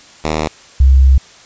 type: tone pair in turn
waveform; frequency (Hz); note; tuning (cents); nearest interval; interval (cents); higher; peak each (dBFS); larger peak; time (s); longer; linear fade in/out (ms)
5% pulse / sine; 77.78 / 66.34; D#2 / C2; 0 / +25; minor third; 275; first; -4; neither; 0.24-0.48 / 0.8-1.18; second; 5
effects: white hiss -41 dBFS RMS until 1.45 s + resampled to 16000 Hz